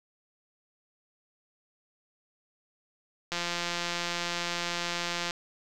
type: click train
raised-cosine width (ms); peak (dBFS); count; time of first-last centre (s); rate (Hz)
0.2; -14; 345; 3.32-5.308; 173
effects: none